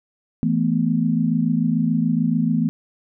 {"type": "chord", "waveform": "sine", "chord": "E suspended fourth", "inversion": "none", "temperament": "equal", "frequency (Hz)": [164.81, 220, 246.9], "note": ["E3", "A3", "B3"], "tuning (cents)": [0, 0, 0], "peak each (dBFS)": -21, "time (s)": [0.43, 2.69], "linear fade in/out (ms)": 0, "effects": []}